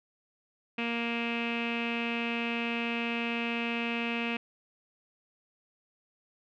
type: tone with low-pass filter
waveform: sawtooth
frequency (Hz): 233.9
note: A#3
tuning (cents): +6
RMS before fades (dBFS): -32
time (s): 0.78-4.37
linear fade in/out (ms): 5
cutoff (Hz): 2600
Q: 7.8
effects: none